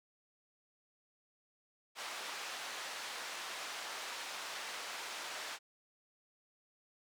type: band-pass noise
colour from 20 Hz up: pink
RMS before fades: -44 dBFS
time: 1.95-5.59 s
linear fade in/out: 50 ms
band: 830 to 6600 Hz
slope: 12 dB/octave
effects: none

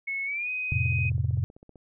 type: tone with pitch glide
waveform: sine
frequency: 2195 to 2507 Hz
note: C#7 to D#7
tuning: -18 to +12 cents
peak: -28 dBFS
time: 0.07-1.1 s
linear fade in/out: 10 ms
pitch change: +230 cents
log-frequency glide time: 0.25-0.49 s
type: chord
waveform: sine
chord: F major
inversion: none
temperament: equal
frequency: 87.31 / 110 / 130.81 Hz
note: F2 / A2 / C3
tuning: 0 / 0 / 0 cents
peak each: -28 dBFS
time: 0.72-1.44 s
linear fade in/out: 0 ms
type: click train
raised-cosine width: 2 ms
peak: -36 dBFS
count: 15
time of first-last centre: 0.86-1.757 s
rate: 15.6 Hz
effects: none

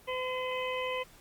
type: harmonic tone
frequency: 510 Hz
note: C5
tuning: 44 cents flat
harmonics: 1 / 2 / 4 / 5 / 6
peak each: -34 / -37 / -40 / -41 / -42 dBFS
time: 0.07-1.04 s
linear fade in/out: 20 ms
effects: pink hiss -57 dBFS RMS until 1.2 s + Opus 24 kbps

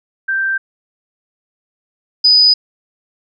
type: tone pair in turn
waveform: sine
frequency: 1568 / 4978 Hz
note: G6 / D#8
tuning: 0 / 0 cents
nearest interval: octave + minor sixth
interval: 2000 cents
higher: second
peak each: -14 / -6 dBFS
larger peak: second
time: 0.28-0.58 / 2.24-2.54 s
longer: neither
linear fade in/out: 10 ms
effects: none

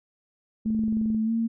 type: tone with pitch glide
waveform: sine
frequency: 219.6 to 228 Hz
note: A3 to A#3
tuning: -3 to -38 cents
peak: -22 dBFS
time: 0.65-1.48 s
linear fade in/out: 20 ms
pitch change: +65 cents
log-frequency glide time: 1.24-1.32 s
type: click train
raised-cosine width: 3 ms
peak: -27 dBFS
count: 12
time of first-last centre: 0.66-1.147 s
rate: 22.6 Hz
effects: none

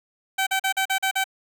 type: tone bursts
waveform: 15% pulse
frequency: 769 Hz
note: G5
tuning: 33 cents flat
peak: -14 dBFS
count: 7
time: 0.38-1.242 s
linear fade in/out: 10 ms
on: 88 ms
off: 41 ms
effects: none

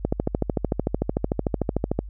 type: click train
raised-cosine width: 2 ms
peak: -8 dBFS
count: 27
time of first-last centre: 0.05-1.99 s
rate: 13.4 Hz
effects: added 50 Hz sine -34 dBFS peak until 2.09 s

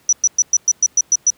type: tone bursts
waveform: sine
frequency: 5900 Hz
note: F#8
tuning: 6 cents flat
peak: -9 dBFS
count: 9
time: 0.09-1.303 s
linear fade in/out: 2 ms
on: 37 ms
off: 110 ms
effects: pink hiss -54 dBFS RMS until 1.37 s + high-pass 80 Hz 12 dB/octave

